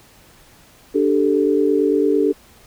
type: chord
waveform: sine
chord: D suspended fourth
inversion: none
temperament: just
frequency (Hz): 293.7 / 391.6 / 440.5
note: D4 / G4 / A4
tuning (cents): 0 / -2 / +2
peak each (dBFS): -18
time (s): 0.94-2.33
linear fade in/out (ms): 20
effects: pink hiss -49 dBFS RMS until 2.66 s